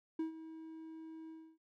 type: tone with ADSR envelope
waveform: triangle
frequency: 321 Hz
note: E4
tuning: 46 cents flat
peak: -31 dBFS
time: 0.19-1.58 s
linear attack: 5 ms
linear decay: 120 ms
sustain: -14 dB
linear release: 290 ms
effects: none